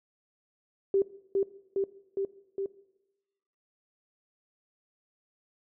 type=tone with echo; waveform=sine; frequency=392 Hz; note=G4; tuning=in tune; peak=-21 dBFS; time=0.94-1.02 s; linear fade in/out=2 ms; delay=410 ms; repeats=4; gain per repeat=-2 dB; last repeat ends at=2.66 s; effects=noise-tail reverb RT60 1.0 s tail -19 dB re dry